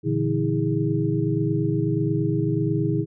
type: tone cluster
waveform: sine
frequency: 117.9 / 146.2 / 167.8 / 320 / 408.7 Hz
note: A#2 / D3 / E3 / D#4 / G#4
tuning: +20 / -7 / +31 / +49 / -28 cents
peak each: -26 / -25 / -29 / -25 / -28 dBFS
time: 0.03-3.06 s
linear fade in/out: 50 ms
effects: none

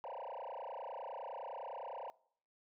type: tone with frequency modulation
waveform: sine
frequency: 740 Hz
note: F#5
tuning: in tune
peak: -40 dBFS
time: 0.04-2.1 s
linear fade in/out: 0 ms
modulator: 29.8 Hz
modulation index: 8
effects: noise-tail reverb RT60 0.6 s tail -23 dB re dry + tanh soft clip ceiling -41 dBFS

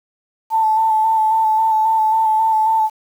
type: tone with vibrato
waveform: sine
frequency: 880 Hz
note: A5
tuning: in tune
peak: -12 dBFS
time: 0.5-2.9 s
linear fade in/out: 50 ms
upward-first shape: square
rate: 3.7 Hz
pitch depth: 19 cents each way
effects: 7-bit

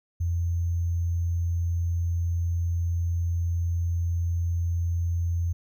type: tone with sample-and-hold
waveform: sine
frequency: 85.4 Hz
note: F2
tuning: 38 cents flat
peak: -23 dBFS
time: 0.2-5.53 s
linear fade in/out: 10 ms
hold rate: 6300 Hz
effects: none

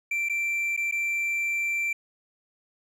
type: tone with dropouts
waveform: triangle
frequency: 2349 Hz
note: D7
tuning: in tune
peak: -23 dBFS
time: 0.11-1.93 s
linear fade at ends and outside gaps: 5 ms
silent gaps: 0.288-0.296 / 0.766-0.774 / 0.913-0.922 s
effects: none

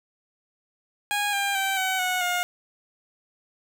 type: tone with pitch steps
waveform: 15% pulse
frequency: 822 / 799.1 / 776.8 / 755.1 / 734 / 713.5 Hz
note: G#5 / G5 / G5 / F#5 / F#5 / F5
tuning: -18 / +33 / -16 / +35 / -14 / +37 cents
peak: -17 dBFS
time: 1.11-2.43 s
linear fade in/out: 0 ms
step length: 220 ms
effects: none

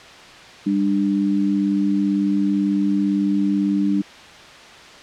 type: tone pair together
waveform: sine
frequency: 199 / 297 Hz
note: G3 / D4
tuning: +26 / +20 cents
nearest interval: perfect fifth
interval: 694 cents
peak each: -19 dBFS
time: 0.66-4.02 s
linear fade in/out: 10 ms
effects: white hiss -41 dBFS RMS until 5.02 s + low-pass 4000 Hz 12 dB/octave

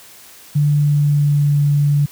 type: tone with pitch glide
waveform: sine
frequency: 146.83 to 144.72 Hz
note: D3 to D3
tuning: 0 to -25 cents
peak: -11 dBFS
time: 0.55-2.06 s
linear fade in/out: 10 ms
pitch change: -25 cents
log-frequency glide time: 0.69-1.56 s
effects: white hiss -42 dBFS RMS until 2.11 s + high-pass 60 Hz 12 dB/octave

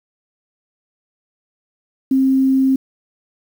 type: tone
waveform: sine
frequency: 265.5 Hz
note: C4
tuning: 25 cents sharp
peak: -11 dBFS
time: 2.11-2.76 s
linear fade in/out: 5 ms
effects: 7-bit

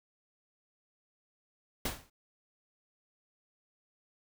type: noise with exponential decay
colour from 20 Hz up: pink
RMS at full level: -30 dBFS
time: 1.85-2.1 s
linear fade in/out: 5 ms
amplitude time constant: 53 ms
effects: none

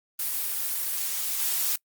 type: noise with level steps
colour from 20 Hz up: blue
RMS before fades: -29 / -26 dBFS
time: 0.19-1.76 s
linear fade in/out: 5 ms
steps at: 1.38 s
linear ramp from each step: 20 ms
effects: noise-tail reverb RT60 0.1 s tail -25 dB re dry + Opus 32 kbps

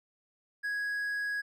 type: tone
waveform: triangle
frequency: 1661.2 Hz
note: G#6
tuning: in tune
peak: -29 dBFS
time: 0.63-1.42 s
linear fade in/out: 20 ms
effects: none

